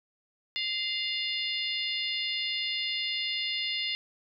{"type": "harmonic tone with a mistuned harmonic", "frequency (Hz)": 708, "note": "F5", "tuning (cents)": 23, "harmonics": [3, 4, 5, 6, 7], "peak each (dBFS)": [-35, -34, -34, -37, -40], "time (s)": [0.56, 3.95], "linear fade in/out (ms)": 0, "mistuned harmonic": 3, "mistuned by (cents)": -34, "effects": []}